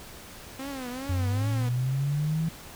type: tone with vibrato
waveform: sawtooth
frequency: 261.6 Hz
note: C4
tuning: in tune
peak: -30 dBFS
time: 0.59-1.69 s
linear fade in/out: 5 ms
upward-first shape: triangle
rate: 2.5 Hz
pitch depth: 140 cents each way
type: linear sweep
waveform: sine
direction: up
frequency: 87.2 to 164.81 Hz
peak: -24 dBFS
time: 1.09-2.49 s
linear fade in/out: 5 ms
effects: pink hiss -45 dBFS RMS until 2.75 s